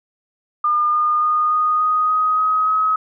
sine tone with pitch steps, 1209 / 1218.1 / 1227.3 / 1236.5 / 1245.9 / 1255.3 / 1264.7 / 1274.2 Hz, D6 / D#6 / D#6 / D#6 / D#6 / D#6 / D#6 / D#6, +50 / -37 / -24 / -11 / +2 / +15 / +28 / +41 cents, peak -14 dBFS, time 0.64-2.96 s, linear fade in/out 5 ms, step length 290 ms, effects none

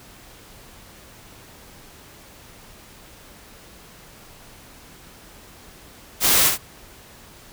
white noise with echo, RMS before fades -17 dBFS, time 6.2-6.52 s, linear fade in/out 50 ms, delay 61 ms, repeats 1, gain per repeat -6 dB, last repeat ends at 6.581 s, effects pink hiss -46 dBFS RMS until 7.52 s

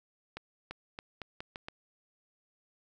accelerating click train, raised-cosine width 0.3 ms, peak -24 dBFS, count 7, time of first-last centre 0.37-1.685 s, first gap 340 ms, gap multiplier 0.82, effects none

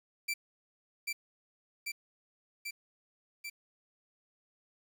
sawtooth tone with echo, 2339 Hz, D7, 8 cents flat, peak -28 dBFS, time 0.28-0.34 s, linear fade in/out 10 ms, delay 790 ms, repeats 4, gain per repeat -2 dB, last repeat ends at 3.5 s, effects 10-bit

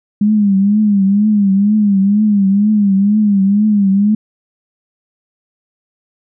sine tone with vibrato, 203.4 Hz, G#3, 36 cents flat, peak -8 dBFS, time 0.21-4.15 s, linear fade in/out 5 ms, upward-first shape triangle, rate 2.1 Hz, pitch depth 110 cents each way, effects none

